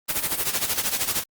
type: noise with tremolo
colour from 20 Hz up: white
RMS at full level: -22 dBFS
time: 0.08-1.24 s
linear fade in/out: 20 ms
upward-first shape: sine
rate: 13 Hz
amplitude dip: 75%
effects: Opus 32 kbps